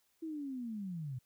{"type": "linear sweep", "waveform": "sine", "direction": "down", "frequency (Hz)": [329.6, 120], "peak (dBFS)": -38, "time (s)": [0.22, 1.19], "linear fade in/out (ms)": 10, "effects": ["white hiss -75 dBFS RMS until 1.25 s"]}